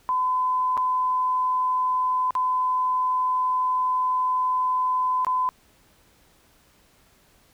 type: tone with dropouts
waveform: sine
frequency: 1014 Hz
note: B5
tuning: 45 cents sharp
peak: -20 dBFS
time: 0.09-5.49 s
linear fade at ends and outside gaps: 0 ms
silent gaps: 0.77-0.776 / 2.307-2.352 / 5.248-5.268 s
effects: pink hiss -59 dBFS RMS until 7.53 s